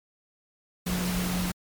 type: tone in noise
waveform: sine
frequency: 180.4 Hz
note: F#3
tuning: 44 cents flat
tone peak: -27 dBFS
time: 0.86-1.52 s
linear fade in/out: 10 ms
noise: pink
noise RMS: -32 dBFS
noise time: 0.86-1.52 s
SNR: +2 dB
effects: MP3 96 kbps